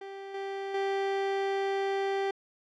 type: tone with level steps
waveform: 30% pulse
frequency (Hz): 392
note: G4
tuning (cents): 0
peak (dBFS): -37 / -31 / -25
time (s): 0.01-2.31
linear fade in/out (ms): 5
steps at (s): 0.34 / 0.74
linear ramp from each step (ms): 5
effects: low-pass 3000 Hz 12 dB/octave